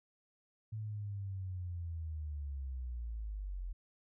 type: linear sweep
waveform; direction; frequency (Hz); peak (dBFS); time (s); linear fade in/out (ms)
sine; down; 110 to 42.47; -38; 0.72-3.73; 10
effects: none